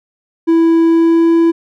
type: tone with pitch glide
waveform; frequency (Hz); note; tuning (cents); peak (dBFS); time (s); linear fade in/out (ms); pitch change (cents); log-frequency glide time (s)
triangle; 330 to 332.9; E4 to E4; +2 to +17; -5; 0.47-1.52; 20; +15; 0.84-1.35
effects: none